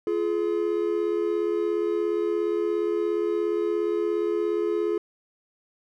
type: tone pair together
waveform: triangle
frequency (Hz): 345.2 / 422.3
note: F4 / G#4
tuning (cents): -20 / +29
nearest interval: minor third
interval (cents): 349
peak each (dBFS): -24 / -23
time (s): 0.07-4.98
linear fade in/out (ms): 2
effects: none